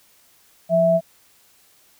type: tone pair together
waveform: sine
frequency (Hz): 174.1 / 657.3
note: F3 / E5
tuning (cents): -5 / -5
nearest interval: octave + major seventh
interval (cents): 2300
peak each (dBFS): -22 / -14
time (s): 0.69-1.01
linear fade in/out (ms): 50
effects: white hiss -56 dBFS RMS until 1.99 s